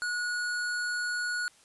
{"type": "tone", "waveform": "square", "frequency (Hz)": 1456, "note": "F#6", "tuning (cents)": -28, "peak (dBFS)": -30, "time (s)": [0.02, 1.48], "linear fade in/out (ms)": 0, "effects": ["white hiss -60 dBFS RMS until 1.64 s", "resampled to 24000 Hz"]}